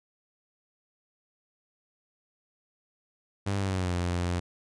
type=tone with pitch glide; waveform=sawtooth; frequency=99.4 to 88.05 Hz; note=G2 to F2; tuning=+25 to +15 cents; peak=-23 dBFS; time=3.46-4.4 s; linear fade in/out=10 ms; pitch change=-210 cents; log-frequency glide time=3.58-3.94 s; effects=resampled to 22050 Hz